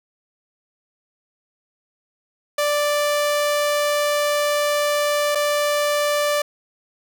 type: tone with dropouts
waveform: sawtooth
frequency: 587.3 Hz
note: D5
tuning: in tune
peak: -14 dBFS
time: 2.58-6.42 s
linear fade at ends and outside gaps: 5 ms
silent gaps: 5.35-5.354 s
effects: none